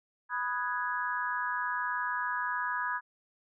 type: chord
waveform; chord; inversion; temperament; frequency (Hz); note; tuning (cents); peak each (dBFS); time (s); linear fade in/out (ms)
sine; G# minor seventh; first; equal; 987.8 / 1244.5 / 1480 / 1661.2; B5 / D#6 / F#6 / G#6; 0 / 0 / 0 / 0; -34 / -37 / -39 / -34; 0.29-3.01; 50
effects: none